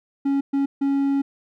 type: tone bursts at uneven times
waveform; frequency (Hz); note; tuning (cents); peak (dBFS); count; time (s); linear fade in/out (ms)
triangle; 277.2; C#4; 0; -16; 3; 0.25-0.41 / 0.53-0.66 / 0.81-1.22; 10
effects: none